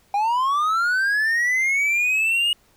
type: linear sweep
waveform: triangle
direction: up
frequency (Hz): 792 to 2885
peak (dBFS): -16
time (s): 0.14-2.53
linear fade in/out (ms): 2
effects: pink hiss -59 dBFS RMS until 2.76 s